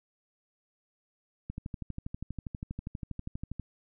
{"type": "click train", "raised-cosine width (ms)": 5, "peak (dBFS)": -24, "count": 27, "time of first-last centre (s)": [1.5, 3.597], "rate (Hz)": 12.4, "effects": []}